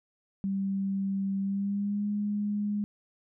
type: tone with pitch glide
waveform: sine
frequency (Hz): 195.2 to 206.6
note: G3 to G#3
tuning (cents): -7 to -9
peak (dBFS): -27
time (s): 0.44-2.84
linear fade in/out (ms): 0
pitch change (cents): +98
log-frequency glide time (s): 1.4-2.08
effects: none